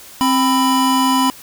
square tone pair together, 263.5 / 995 Hz, C4 / B5, +12 / +13 cents, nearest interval octave + major seventh, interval 2301 cents, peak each -16 dBFS, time 0.21-1.3 s, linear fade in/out 0 ms, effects white hiss -39 dBFS RMS until 1.42 s

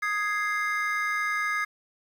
triangle chord, Ab major, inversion second, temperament equal, 1244.5 / 1661.2 / 2093 Hz, Eb6 / Ab6 / C7, 0 / 0 / 0 cents, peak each -28 dBFS, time 0.02-1.65 s, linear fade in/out 10 ms, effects 9-bit

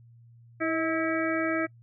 harmonic tone with a mistuned harmonic, 324.8 Hz, E4, 26 cents flat, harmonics 1 / 2 / 4 / 5 / 6 / 7, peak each -28 / -31 / -34 / -35 / -36 / -36 dBFS, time 0.6-1.67 s, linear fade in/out 20 ms, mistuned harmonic 2, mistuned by -29 cents, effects noise-tail reverb RT60 0.1 s tail -24 dB re dry + added 117 Hz sine -51 dBFS peak until 1.82 s

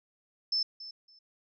sine tone with echo, 5274 Hz, E8, in tune, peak -26 dBFS, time 0.52-0.63 s, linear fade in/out 5 ms, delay 280 ms, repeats 2, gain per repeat -15 dB, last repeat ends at 1.19 s, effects none

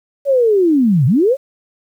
sine linear two-way sweep, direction down then up, 574 to 116.4 to 574 Hz, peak -9 dBFS, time 0.25-1.37 s, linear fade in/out 50 ms, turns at 1.06 s, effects 8-bit

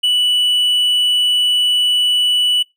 triangle tone, 2960 Hz, F#7, in tune, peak -10 dBFS, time 0.03-2.63 s, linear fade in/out 10 ms, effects noise-tail reverb RT60 0.2 s tail -24 dB re dry

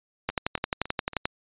two click trains, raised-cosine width 0.3 ms, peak -22 / -9 dBFS, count 4 / 12, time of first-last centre 0.3-1.133 / 0.29-1.255 s, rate 3.6 / 11.4 Hz, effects resampled to 8000 Hz

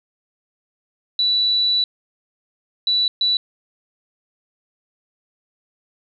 sine tone bursts at uneven times, 3951 Hz, B7, in tune, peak -15 dBFS, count 3, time 1.19-1.84 / 2.87-3.08 / 3.21-3.37 s, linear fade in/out 2 ms, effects none

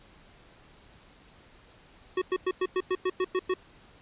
square tone bursts, 370 Hz, F#4, in tune, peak -25 dBFS, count 10, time 2.17-3.54 s, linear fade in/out 5 ms, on 47 ms, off 100 ms, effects pink hiss -56 dBFS RMS until 4.01 s + resampled to 8000 Hz

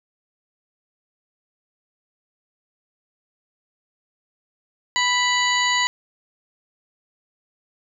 harmonic tone with a mistuned harmonic, 987.8 Hz, B5, in tune, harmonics 1 / 2 / 3 / 4 / 5 / 7, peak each -23 / -21 / -26 / -27 / -29 / -28 dBFS, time 4.96-5.87 s, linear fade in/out 0 ms, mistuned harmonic 5, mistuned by -120 cents, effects none

